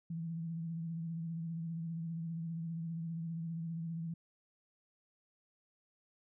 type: tone with vibrato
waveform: sine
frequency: 165.2 Hz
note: E3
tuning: 4 cents sharp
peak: -37 dBFS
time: 0.1-4.14 s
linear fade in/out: 5 ms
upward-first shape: sine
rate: 15 Hz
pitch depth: 39 cents each way
effects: none